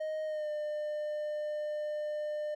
triangle tone with pitch glide, 622.3 to 601.4 Hz, D#5 to D5, 0 to +41 cents, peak -31 dBFS, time 0-2.55 s, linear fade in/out 10 ms, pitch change -59 cents, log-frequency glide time 0.25-0.49 s, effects none

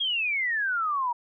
sine exponential sweep, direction down, 3322 to 933 Hz, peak -24 dBFS, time 0-1.13 s, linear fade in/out 10 ms, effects none

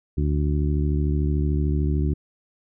harmonic tone, 73.42 Hz, D2, in tune, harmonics 1 / 2 / 3 / 4 / 5, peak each -21 / -25 / -32 / -30 / -33 dBFS, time 0.17-2.14 s, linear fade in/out 10 ms, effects none

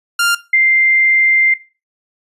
sawtooth / sine tone pair in turn, 1396.9 / 2093 Hz, F6 / C7, 0 / 0 cents, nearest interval perfect fifth, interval 700 cents, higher second, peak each -8 / -8 dBFS, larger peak neither, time 0.19-0.35 / 0.53-1.54 s, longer second, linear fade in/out 5 ms, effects noise-tail reverb RT60 0.3 s tail -17 dB re dry + resampled to 32000 Hz

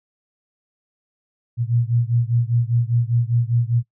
sine beating tone pair, 116.54 / 121.54 Hz, A#2 / B2, 0 / -27 cents, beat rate 5 Hz, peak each -19 / -20 dBFS, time 1.57-3.83 s, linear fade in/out 50 ms, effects noise-tail reverb RT60 0.1 s tail -20 dB re dry

